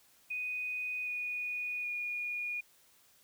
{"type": "tone with pitch steps", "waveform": "sine", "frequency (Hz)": [2489, 2465, 2441], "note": ["D#7", "D#7", "D#7"], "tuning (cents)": [0, -17, -34], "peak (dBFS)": -34, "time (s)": [0.3, 2.61], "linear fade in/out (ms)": 10, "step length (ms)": 770, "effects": ["white hiss -65 dBFS RMS until 3.23 s"]}